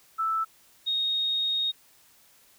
sine tone pair in turn, 1318.5 / 3729 Hz, E6 / A#7, 0 / 0 cents, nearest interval octave + tritone, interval 1800 cents, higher second, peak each -24 dBFS, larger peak neither, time 0.18-0.45 / 0.86-1.72 s, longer second, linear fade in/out 20 ms, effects white hiss -59 dBFS RMS until 2.58 s

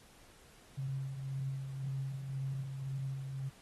sine tone with tremolo, 134.9 Hz, C#3, 47 cents flat, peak -34 dBFS, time 0.77-3.5 s, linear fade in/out 20 ms, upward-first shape sine, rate 1.9 Hz, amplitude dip 45%, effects pink hiss -61 dBFS RMS until 3.61 s + AAC 32 kbps

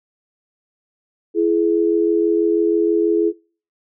sine tone pair together, 335.7 / 421.9 Hz, E4 / G#4, +32 / +27 cents, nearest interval major third, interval 395 cents, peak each -16 dBFS, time 1.34-3.33 s, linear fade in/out 50 ms, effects noise-tail reverb RT60 0.4 s tail -23 dB re dry

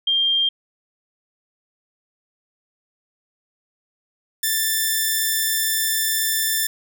sine / 5% pulse tone pair in turn, 3194 / 1771 Hz, G7 / A6, +32 / +11 cents, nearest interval minor seventh, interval 1021 cents, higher first, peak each -16 / -8 dBFS, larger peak second, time 0.07-0.49 / 4.43-6.67 s, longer second, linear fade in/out 5 ms, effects none

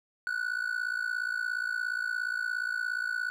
triangle tone with amplitude modulation, 1480 Hz, F#6, in tune, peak -24 dBFS, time 0.27-3.3 s, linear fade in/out 0 ms, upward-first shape sine, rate 57.1 Hz, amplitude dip 85%, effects none

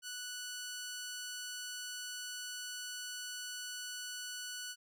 10% pulse tone, 1480 Hz, F#6, in tune, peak -33 dBFS, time 0.02-4.76 s, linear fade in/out 50 ms, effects none

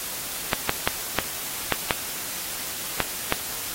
clicks, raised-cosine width 0.3 ms, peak -3 dBFS, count 8, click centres 0.532 / 0.694 / 0.875 / 1.187 / 1.723 / 1.908 / 3.003 / 3.324 s, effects white hiss -32 dBFS RMS until 3.74 s + AAC 48 kbps

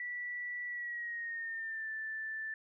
sine tone with pitch glide, 1956 to 1762.8 Hz, B6 to A6, -17 to +3 cents, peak -37 dBFS, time 0-2.54 s, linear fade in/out 2 ms, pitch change -180 cents, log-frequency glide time 0.67-1.9 s, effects none

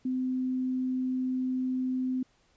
sine tone, 256.7 Hz, C4, 33 cents flat, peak -27 dBFS, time 0.05-2.23 s, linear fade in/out 5 ms, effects pink hiss -67 dBFS RMS until 2.56 s + resampled to 16000 Hz

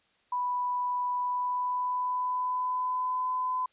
sine tone with pitch glide, 987.8 to 1012.1 Hz, B5 to B5, 0 to +42 cents, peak -27 dBFS, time 0.32-3.66 s, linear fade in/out 5 ms, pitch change +42 cents, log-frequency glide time 1.16-3.32 s, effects white hiss -68 dBFS RMS until 3.72 s + resampled to 8000 Hz

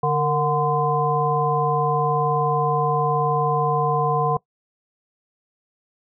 harmonic tone with a mistuned harmonic, 146.83 Hz, D3, in tune, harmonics 1 / 3 / 5 / 7, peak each -23 / -23 / -23 / -23 dBFS, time 0.03-4.37 s, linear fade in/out 5 ms, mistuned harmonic 3, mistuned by +78 cents, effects noise-tail reverb RT60 0.1 s tail -21 dB re dry

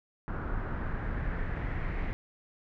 brown noise with low-pass filter sweep, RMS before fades -33 dBFS, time 0.28-2.13 s, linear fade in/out 0 ms, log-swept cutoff 1400 to 2100 Hz, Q 3.2, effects none

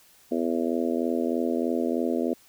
harmonic tone, 83.2 Hz, E2, 17 cents sharp, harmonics 3 / 4 / 5 / 6 / 7 / 8, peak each -27 / -29 / -31 / -33 / -34 / -35 dBFS, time 0.31-2.34 s, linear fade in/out 10 ms, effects white hiss -57 dBFS RMS until 2.48 s

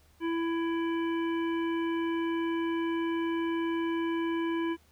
harmonic tone, 332.4 Hz, E4, 15 cents sharp, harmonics 1 / 3 / 5 / 7 / 9, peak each -28 / -38 / -42 / -45 / -47 dBFS, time 0.2-4.77 s, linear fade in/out 50 ms, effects added 75 Hz sine -62 dBFS peak until 4.91 s + pink hiss -65 dBFS RMS until 4.91 s

